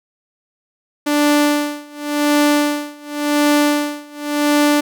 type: tone with tremolo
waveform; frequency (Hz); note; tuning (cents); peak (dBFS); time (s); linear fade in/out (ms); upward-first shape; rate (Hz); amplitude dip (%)
sawtooth; 293.7; D4; 0; -7; 1.06-4.81; 10; sine; 0.91; 95
effects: none